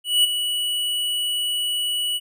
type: tone with ADSR envelope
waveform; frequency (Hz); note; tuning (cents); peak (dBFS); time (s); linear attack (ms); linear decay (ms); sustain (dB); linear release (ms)
square; 2942; F#7; -11; -13; 0.04-2.2; 200; 15; -9; 38
effects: none